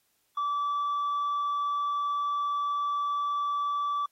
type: tone with tanh clipping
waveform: sine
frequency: 1157 Hz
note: D6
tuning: 26 cents flat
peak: -27 dBFS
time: 0.37-4.06 s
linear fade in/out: 5 ms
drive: 2 dB
effects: white hiss -72 dBFS RMS until 4.11 s + AAC 48 kbps